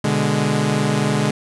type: chord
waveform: sawtooth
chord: G# diminished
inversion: first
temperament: equal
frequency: 123.47 / 146.83 / 207.7 Hz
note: B2 / D3 / G#3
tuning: 0 / 0 / 0 cents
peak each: -20 / -16 / -16 dBFS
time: 0.04-1.31 s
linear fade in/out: 5 ms
effects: resampled to 24000 Hz + 8-bit